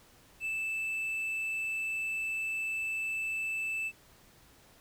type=tone; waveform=triangle; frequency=2637 Hz; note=E7; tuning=in tune; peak=-30 dBFS; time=0.4-3.92 s; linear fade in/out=50 ms; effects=pink hiss -60 dBFS RMS until 4.8 s